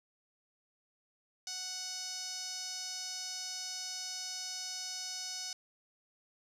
sawtooth tone with band-pass filter, 740 Hz, F#5, in tune, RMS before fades -41 dBFS, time 1.47-5.53 s, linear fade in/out 2 ms, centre 5500 Hz, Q 4.2, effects none

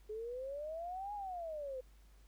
sine exponential two-way sweep, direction up then down, 420 to 839 to 503 Hz, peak -40 dBFS, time 0.09-1.81 s, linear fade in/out 10 ms, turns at 1.14 s, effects added 50 Hz sine -59 dBFS peak until 2.27 s + pink hiss -71 dBFS RMS until 2.27 s

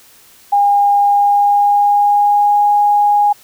sine tone with pitch glide, 811 to 824.2 Hz, G#5 to G#5, -41 to -13 cents, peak -8 dBFS, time 0.52-3.33 s, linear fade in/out 10 ms, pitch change +28 cents, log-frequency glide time 0.99-2.66 s, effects white hiss -45 dBFS RMS until 3.43 s

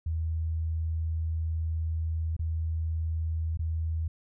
sine tone with dropouts, 80.7 Hz, E2, 36 cents flat, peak -27 dBFS, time 0.06-4.08 s, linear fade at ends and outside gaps 5 ms, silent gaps 2.366-2.392 / 3.573-3.592 s, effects none

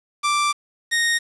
sawtooth tone pair in turn, 1174.7 / 1859.4 Hz, D6 / A#6, 0 / -5 cents, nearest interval minor sixth, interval 795 cents, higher second, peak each -14 dBFS, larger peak neither, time 0.23-0.53 / 0.91-1.19 s, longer first, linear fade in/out 20 ms, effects resampled to 24000 Hz + 7-bit

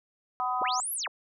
harmonic tone, 250.8 Hz, B3, 27 cents sharp, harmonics 3 / 4 / 5, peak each -31 / -31 / -31 dBFS, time 0.4-0.8 s, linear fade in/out 0 ms
sine linear two-way sweep, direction up then down, 82.41 to 11840 to 277 Hz, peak -30 dBFS, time 0.61-1.08 s, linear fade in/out 10 ms, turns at 0.93 s
effects none

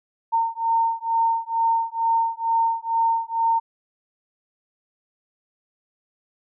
sine beating tone pair, 912 / 914.2 Hz, A#5 / A#5, -38 / -34 cents, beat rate 2.2 Hz, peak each -22 dBFS, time 0.32-3.6 s, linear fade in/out 20 ms, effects none

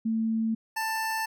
sine / 25% pulse tone pair in turn, 223.5 / 886.3 Hz, A3 / A5, +27 / +12 cents, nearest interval 2 octaves, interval 2385 cents, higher second, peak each -24 dBFS, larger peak neither, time 0.05-0.55 / 0.76-1.26 s, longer neither, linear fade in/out 10 ms, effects none

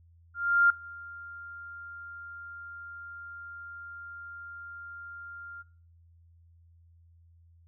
sine tone with ADSR envelope, 1396.9 Hz, F6, in tune, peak -17 dBFS, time 0.34-5.63 s, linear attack 360 ms, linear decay 4 ms, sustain -24 dB, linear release 22 ms, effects noise-tail reverb RT60 0.5 s tail -23 dB re dry + added 84 Hz sine -56 dBFS peak until 7.67 s

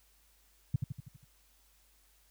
sine tone with echo, 130.81 Hz, C3, in tune, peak -23 dBFS, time 0.74-0.76 s, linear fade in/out 5 ms, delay 81 ms, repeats 6, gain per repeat -5 dB, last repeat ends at 1.246 s, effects added 50 Hz sine -68 dBFS peak until 2.3 s + white hiss -68 dBFS RMS until 2.3 s

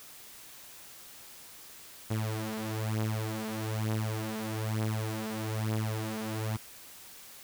sawtooth beating tone pair, 108.7 / 109.8 Hz, A2 / A2, -21 / -3 cents, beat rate 1.1 Hz, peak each -30 dBFS, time 2.1-6.57 s, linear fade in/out 10 ms, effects white hiss -50 dBFS RMS until 7.43 s

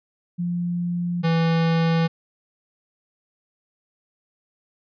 sine / square tone pair in turn, 174.61 / 164.81 Hz, F3 / E3, 0 / 0 cents, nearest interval minor second, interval 100 cents, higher first, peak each -22 / -18 dBFS, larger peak second, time 0.38-1.23 / 1.23-2.08 s, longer neither, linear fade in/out 20 ms, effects resampled to 11025 Hz

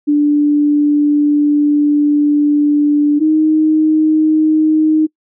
sine tone pair in turn, 293.7 / 311.2 Hz, D4 / D#4, 0 / 0 cents, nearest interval minor second, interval 100 cents, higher second, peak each -8 dBFS, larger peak neither, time 0.07-3.2 / 3.2-5.07 s, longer first, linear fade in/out 20 ms, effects noise-tail reverb RT60 0.1 s tail -25 dB re dry

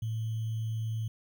sine tone with sample-and-hold, 111.4 Hz, A2, 22 cents sharp, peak -30 dBFS, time 0.02-1.08 s, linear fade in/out 5 ms, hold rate 3150 Hz, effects none

